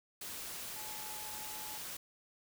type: tone in noise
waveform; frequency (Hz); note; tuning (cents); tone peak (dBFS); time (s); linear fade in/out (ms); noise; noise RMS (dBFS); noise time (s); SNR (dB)
sine; 856; A5; -48; -50; 0.76-1.78; 5; white; -44; 0.21-1.97; -9
effects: none